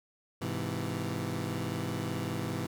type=chord; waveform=20% pulse; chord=Ab augmented; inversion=none; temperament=equal with one note detuned; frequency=103.83 / 129.01 / 164.81 Hz; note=Ab2 / C3 / E3; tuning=0 / -24 / 0 cents; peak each=-32 dBFS; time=0.41-2.67 s; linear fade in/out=10 ms; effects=none